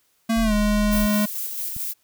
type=tone with pitch glide; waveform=square; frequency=226.5 to 208.9 Hz; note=A#3 to G#3; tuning=-50 to +10 cents; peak=-19 dBFS; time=0.29-1.26 s; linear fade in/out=10 ms; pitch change=-140 cents; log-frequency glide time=0.42-0.53 s
type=tone; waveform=sine; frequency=40.92 Hz; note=E1; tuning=12 cents flat; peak=-23 dBFS; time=0.36-1.07 s; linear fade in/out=20 ms
type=noise with tremolo; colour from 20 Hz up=violet; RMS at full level=-28 dBFS; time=0.91-1.94 s; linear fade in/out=20 ms; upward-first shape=square; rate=4.5 Hz; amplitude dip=30%
type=click; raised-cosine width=5 ms; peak=-24 dBFS; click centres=1.765 s
effects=white hiss -65 dBFS RMS until 2.03 s